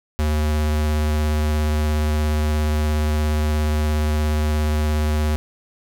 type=tone with vibrato; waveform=square; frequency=76 Hz; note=D#2; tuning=40 cents flat; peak=-18 dBFS; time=0.19-5.36 s; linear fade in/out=0 ms; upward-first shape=sine; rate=17 Hz; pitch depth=14 cents each way; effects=none